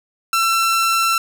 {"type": "tone", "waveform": "sawtooth", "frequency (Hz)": 1345, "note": "E6", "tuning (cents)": 34, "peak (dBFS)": -11, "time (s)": [0.33, 1.18], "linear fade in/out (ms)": 2, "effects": []}